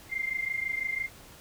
sine tone pair together, 2092 / 2118 Hz, C7 / C7, -1 / +21 cents, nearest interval unison, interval 22 cents, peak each -31 / -33 dBFS, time 0.09-1.09 s, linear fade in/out 50 ms, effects pink hiss -51 dBFS RMS until 1.4 s

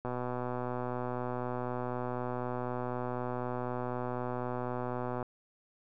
click train, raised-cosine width 1 ms, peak -22 dBFS, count 643, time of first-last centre 0.05-5.227 s, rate 124 Hz, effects none

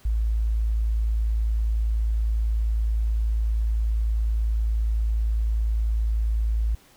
sine tone, 55 Hz, A1, in tune, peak -20 dBFS, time 0.05-6.75 s, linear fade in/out 5 ms, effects pink hiss -55 dBFS RMS until 6.96 s

